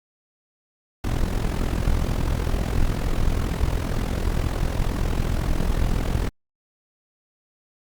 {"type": "noise with amplitude modulation", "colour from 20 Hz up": "brown", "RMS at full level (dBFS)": -19, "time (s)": [1.04, 6.29], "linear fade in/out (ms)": 2, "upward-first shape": "sine", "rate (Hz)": 42.1, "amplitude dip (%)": 75, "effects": ["Opus 48 kbps"]}